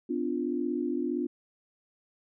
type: chord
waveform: sine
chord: B diminished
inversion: none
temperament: equal with one note detuned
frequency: 252 / 293.7 / 349.2 Hz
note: B3 / D4 / F4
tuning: +35 / 0 / 0 cents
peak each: -32 dBFS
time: 0.09-1.27 s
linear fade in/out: 10 ms
effects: none